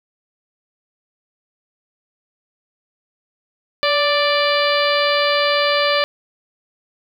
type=harmonic tone with a mistuned harmonic; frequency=587.3 Hz; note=D5; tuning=in tune; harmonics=1 / 2 / 3 / 4 / 5 / 6 / 7 / 8; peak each=-18 / -21 / -23 / -24 / -25 / -26 / -26 / -27 dBFS; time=3.83-6.04 s; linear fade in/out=0 ms; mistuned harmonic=1; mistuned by=-32 cents; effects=8-bit